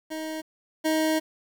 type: tone pair in turn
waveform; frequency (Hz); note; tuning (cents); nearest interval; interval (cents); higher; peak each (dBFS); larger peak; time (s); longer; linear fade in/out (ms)
25% pulse; 314.8 / 314.8; D#4 / D#4; +20 / +20; unison; 0; neither; -27 / -18; second; 0.1-0.42 / 0.84-1.2; second; 20
effects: 9-bit